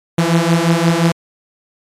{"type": "beating tone pair", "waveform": "sawtooth", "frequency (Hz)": [164.81, 170.51], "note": ["E3", "F3"], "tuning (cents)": [0, -41], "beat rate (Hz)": 5.7, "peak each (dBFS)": -10, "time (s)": [0.18, 1.12], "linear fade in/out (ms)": 5, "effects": ["low-pass 10000 Hz 12 dB/octave", "MP3 96 kbps"]}